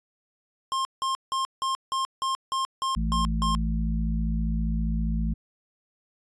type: tone bursts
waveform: square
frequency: 1063 Hz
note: C6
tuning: 27 cents sharp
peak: -25 dBFS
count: 10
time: 0.72-3.55 s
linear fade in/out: 0 ms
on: 130 ms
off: 170 ms
type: harmonic tone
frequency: 55 Hz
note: A1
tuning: in tune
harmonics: 1 / 3 / 4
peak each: -25 / -30 / -31 dBFS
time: 2.96-5.34 s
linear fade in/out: 10 ms
effects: resampled to 22050 Hz